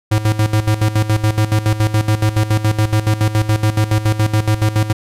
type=tone with tremolo; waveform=square; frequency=107.4 Hz; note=A2; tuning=41 cents flat; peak=-11 dBFS; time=0.11-4.93 s; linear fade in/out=10 ms; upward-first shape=square; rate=7.1 Hz; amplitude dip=75%; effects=resampled to 32000 Hz